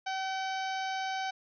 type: harmonic tone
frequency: 764 Hz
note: G5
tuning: 45 cents flat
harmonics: 1 / 2 / 3 / 4 / 5 / 6 / 7 / 8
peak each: -33 / -39 / -43 / -45 / -47 / -49 / -50 / -51 dBFS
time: 0.06-1.31 s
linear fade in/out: 10 ms
effects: none